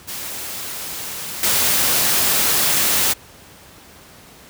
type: noise with level steps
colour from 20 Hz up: white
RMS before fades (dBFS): -29 / -17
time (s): 0.07-3.14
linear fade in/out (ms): 20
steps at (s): 1.43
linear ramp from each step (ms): 2
effects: pink hiss -44 dBFS RMS until 4.49 s + high-pass 60 Hz 12 dB/octave